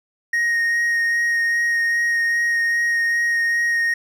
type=tone with vibrato; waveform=triangle; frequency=1868 Hz; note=A#6; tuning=3 cents sharp; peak=-15 dBFS; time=0.33-3.94 s; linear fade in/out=5 ms; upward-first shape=sine; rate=2.5 Hz; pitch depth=11 cents each way; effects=none